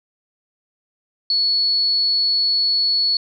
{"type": "tone", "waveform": "sine", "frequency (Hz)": 4400, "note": "C#8", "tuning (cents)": -14, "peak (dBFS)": -15, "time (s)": [1.3, 3.17], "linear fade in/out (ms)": 2, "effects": []}